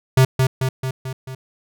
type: tone with echo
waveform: square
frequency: 130.81 Hz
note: C3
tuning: in tune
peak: -10 dBFS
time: 0.17-0.25 s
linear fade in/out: 5 ms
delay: 220 ms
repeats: 5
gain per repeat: -4 dB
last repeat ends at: 1.35 s
effects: none